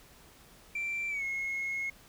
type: tone with pitch glide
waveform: sine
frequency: 2349 to 2167 Hz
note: D7 to C#7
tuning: 0 to -40 cents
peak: -30 dBFS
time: 0.75-1.9 s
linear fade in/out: 5 ms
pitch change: -140 cents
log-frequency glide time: 1.09-1.24 s
effects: tanh soft clip ceiling -29 dBFS + pink hiss -57 dBFS RMS until 2.08 s